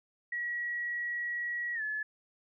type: tone with pitch glide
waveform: sine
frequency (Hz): 1918 to 1718.6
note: A#6 to A6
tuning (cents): +49 to -41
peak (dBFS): -32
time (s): 0.32-2.03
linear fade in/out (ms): 5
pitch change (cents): -190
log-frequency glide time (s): 1.74-1.82
effects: none